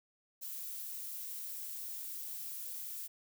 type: noise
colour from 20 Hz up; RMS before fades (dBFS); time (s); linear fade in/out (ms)
violet; -43; 0.41-3.08; 20
effects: none